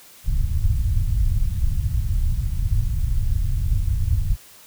pink low-pass noise, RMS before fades -20 dBFS, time 0.24-4.37 s, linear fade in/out 50 ms, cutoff 110 Hz, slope 24 dB/octave, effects white hiss -47 dBFS RMS until 4.66 s

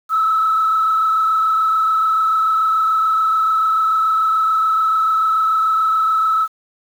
sine tone with frequency modulation, 1302 Hz, E6, 22 cents flat, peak -12 dBFS, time 0.09-6.48 s, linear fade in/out 50 ms, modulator 26.9 Hz, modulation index 1, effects tanh soft clip ceiling -8 dBFS + 7-bit

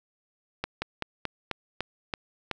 slowing click train, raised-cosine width 0.3 ms, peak -13 dBFS, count 8, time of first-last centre 0.64-2.513 s, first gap 180 ms, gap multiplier 1.13, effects none

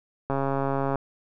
click train, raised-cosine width 1 ms, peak -13 dBFS, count 91, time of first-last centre 0.3-0.957 s, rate 137 Hz, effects none

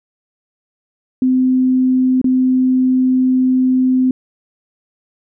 sine tone with dropouts, 256.9 Hz, C4, 32 cents flat, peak -10 dBFS, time 1.22-4.11 s, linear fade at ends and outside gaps 2 ms, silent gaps 2.215-2.243 s, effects none

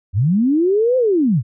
sine linear two-way sweep, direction up then down, 81.7 to 523 to 96.6 Hz, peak -12 dBFS, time 0.13-1.43 s, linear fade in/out 50 ms, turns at 0.97 s, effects none

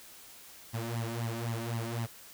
sawtooth tone with flanger, 115.7 Hz, A#2, 13 cents flat, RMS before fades -35 dBFS, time 0.73-2.07 s, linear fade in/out 20 ms, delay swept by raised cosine 0.98 to 3.38 ms, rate 3.9 Hz, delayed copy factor +0.95, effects white hiss -52 dBFS RMS until 2.33 s

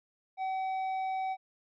sine tone with tanh clipping, 760 Hz, F#5, 46 cents sharp, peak -32 dBFS, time 0.37-1.37 s, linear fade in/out 50 ms, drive 7 dB, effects none

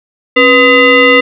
sine tone with frequency modulation, 1258 Hz, D#6, 19 cents sharp, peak -3 dBFS, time 0.36-1.21 s, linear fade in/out 10 ms, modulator 765 Hz, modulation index 1.9, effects none

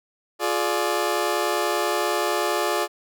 20% pulse chord, D diminished, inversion first, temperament just, 352.4 / 422.9 / 587.3 Hz, F4 / Ab4 / D5, +16 / +31 / 0 cents, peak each -21 dBFS, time 0.39-2.88 s, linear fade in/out 50 ms, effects none

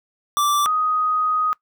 square / sine tone pair in turn, 1170 / 1250.2 Hz, D6 / D#6, -7 / +8 cents, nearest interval minor second, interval 115 cents, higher second, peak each -17 / -17 dBFS, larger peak neither, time 0.37-0.66 / 0.66-1.53 s, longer second, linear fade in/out 0 ms, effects noise-tail reverb RT60 0.1 s tail -22 dB re dry

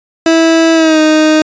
30% pulse tone with pitch glide, 327 to 310.3 Hz, E4 to D#4, -14 to -5 cents, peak -3 dBFS, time 0.26-1.42 s, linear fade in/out 2 ms, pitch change -91 cents, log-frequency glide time 0.74-1 s, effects resampled to 16000 Hz

